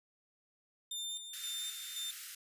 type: tone with tremolo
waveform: sawtooth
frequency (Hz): 3602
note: A7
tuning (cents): +40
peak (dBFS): -35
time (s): 0.91-2.11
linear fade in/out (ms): 5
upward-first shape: square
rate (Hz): 1.9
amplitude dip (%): 55
type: high-pass noise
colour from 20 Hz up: white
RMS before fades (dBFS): -46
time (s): 1.33-2.35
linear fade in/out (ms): 5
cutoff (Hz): 1300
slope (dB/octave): 96
effects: resampled to 32000 Hz